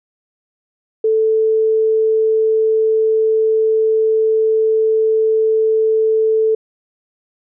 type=tone; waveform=sine; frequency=440 Hz; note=A4; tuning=in tune; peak=-11 dBFS; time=1.04-6.55 s; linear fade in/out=5 ms; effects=none